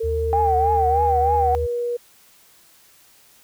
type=tone with pitch glide; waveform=sine; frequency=453 to 479.9 Hz; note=A#4 to B4; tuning=-50 to -50 cents; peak=-21 dBFS; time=0-1.97 s; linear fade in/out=10 ms; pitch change=+100 cents; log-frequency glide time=0.81-1 s
type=tone; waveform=sine; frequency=77 Hz; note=D#2; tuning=17 cents flat; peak=-23 dBFS; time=0.03-1.67 s; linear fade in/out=20 ms
type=tone with vibrato; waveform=sine; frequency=786 Hz; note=G5; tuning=4 cents sharp; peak=-16 dBFS; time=0.33-1.55 s; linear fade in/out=0 ms; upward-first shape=triangle; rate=3.2 Hz; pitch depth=130 cents each way
effects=tanh soft clip ceiling -6 dBFS + white hiss -53 dBFS RMS until 3.43 s